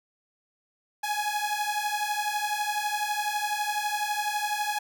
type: beating tone pair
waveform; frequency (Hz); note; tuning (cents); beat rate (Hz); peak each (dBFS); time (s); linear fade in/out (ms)
sawtooth; 830.6 / 842.6; G#5 / G#5; 0 / +25; 12; -26; 1.03-4.79; 10
effects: none